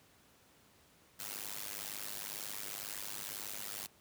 white noise with amplitude modulation, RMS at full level -39 dBFS, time 1.19-3.87 s, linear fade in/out 10 ms, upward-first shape sine, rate 102 Hz, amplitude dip 100%, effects pink hiss -65 dBFS RMS until 4 s + high-pass 80 Hz 12 dB/octave

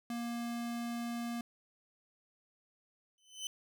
square tone, 236 Hz, A#3, 22 cents sharp, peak -37 dBFS, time 0.1-1.41 s, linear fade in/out 2 ms
25% pulse tone with exponential growth, 3036 Hz, F#7, 44 cents sharp, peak -31 dBFS, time 3.18-3.47 s, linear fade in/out 1 ms, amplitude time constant 61 ms
effects none

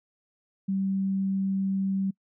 sine tone, 193.4 Hz, G3, 23 cents flat, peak -24 dBFS, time 0.68-2.11 s, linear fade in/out 10 ms, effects noise-tail reverb RT60 0.1 s tail -26 dB re dry

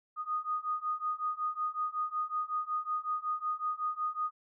sine beating tone pair, 1235 / 1240.4 Hz, D#6 / D#6, -13 / -6 cents, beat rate 5.4 Hz, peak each -35 / -34 dBFS, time 0.16-4.31 s, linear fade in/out 50 ms, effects none

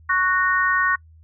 harmonic tone, 370 Hz, F#4, in tune, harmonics 3 / 4 / 5, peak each -21 / -21 / -21 dBFS, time 0.09-0.96 s, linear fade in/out 10 ms, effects noise-tail reverb RT60 0.1 s tail -25 dB re dry + added 80 Hz sine -46 dBFS peak until 1.23 s

